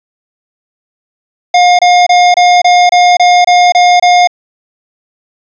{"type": "tone bursts", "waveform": "square", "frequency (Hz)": 713, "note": "F5", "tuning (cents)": 36, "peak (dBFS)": -4, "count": 10, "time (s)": [1.54, 4.274], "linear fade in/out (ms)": 5, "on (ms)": 250, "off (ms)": 26, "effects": ["resampled to 16000 Hz", "7-bit"]}